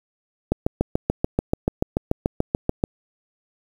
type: click train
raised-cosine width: 2 ms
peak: -5 dBFS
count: 17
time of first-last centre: 0.52-2.839 s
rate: 6.9 Hz
effects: 7-bit